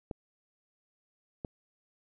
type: clicks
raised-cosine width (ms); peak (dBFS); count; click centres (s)
2; -23; 2; 0.112 / 1.448
effects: none